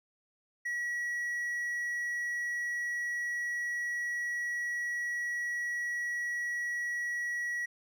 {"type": "tone", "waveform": "triangle", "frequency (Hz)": 1925, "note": "B6", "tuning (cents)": -45, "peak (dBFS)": -30, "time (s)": [0.65, 7.66], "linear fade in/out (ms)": 10, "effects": []}